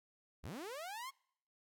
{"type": "linear sweep", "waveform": "sawtooth", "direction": "up", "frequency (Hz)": [40, 1110], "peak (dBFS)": -40, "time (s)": [0.43, 1.11], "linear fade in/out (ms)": 20, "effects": ["noise-tail reverb RT60 0.7 s tail -26 dB re dry"]}